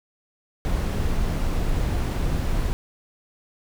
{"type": "noise", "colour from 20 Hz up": "brown", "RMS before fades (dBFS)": -23, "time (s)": [0.65, 2.73], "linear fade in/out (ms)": 0, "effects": []}